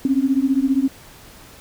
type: beating tone pair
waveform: sine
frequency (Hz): 261.6 / 276.6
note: C4 / C#4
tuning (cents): 0 / -4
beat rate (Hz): 15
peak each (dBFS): -18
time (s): 0.05-0.88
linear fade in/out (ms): 2
effects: pink hiss -44 dBFS RMS until 1.6 s